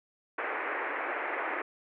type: band-pass noise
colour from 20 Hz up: white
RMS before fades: -34 dBFS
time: 0.38-1.62 s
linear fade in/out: 5 ms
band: 310 to 2200 Hz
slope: 48 dB/octave
effects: none